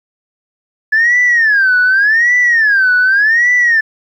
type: tone with vibrato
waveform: sine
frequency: 1710 Hz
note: A6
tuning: 50 cents flat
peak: -6 dBFS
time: 0.92-3.81 s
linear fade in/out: 10 ms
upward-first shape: sine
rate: 0.86 Hz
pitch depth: 250 cents each way
effects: tanh soft clip ceiling -4 dBFS + 8-bit